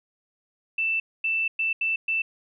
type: tone bursts at uneven times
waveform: sine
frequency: 2659 Hz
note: E7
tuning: 14 cents sharp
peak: -22 dBFS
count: 5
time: 0.78-1 / 1.24-1.48 / 1.59-1.73 / 1.81-1.96 / 2.08-2.22 s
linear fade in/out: 5 ms
effects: none